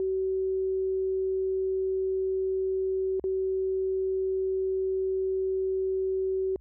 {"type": "tone with dropouts", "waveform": "sine", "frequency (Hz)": 379.6, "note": "F#4", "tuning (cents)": 44, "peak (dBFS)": -25, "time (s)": [0, 6.56], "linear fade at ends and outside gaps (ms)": 1, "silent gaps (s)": [3.197, 3.24], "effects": ["added 64 Hz sine -51 dBFS peak until 6.6 s"]}